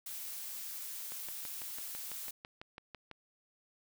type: noise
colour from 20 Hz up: blue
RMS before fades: -43 dBFS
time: 0.06-2.31 s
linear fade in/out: 5 ms
type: click train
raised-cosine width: 0.3 ms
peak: -30 dBFS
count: 13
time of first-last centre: 1.12-3.113 s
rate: 6.02 Hz
effects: none